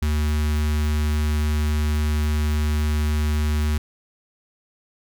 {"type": "tone with notch filter", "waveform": "square", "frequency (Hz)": 75.3, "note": "D2", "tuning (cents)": 44, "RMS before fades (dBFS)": -21, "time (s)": [0.02, 3.78], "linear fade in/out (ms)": 5, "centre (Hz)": 590, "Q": 0.77, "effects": []}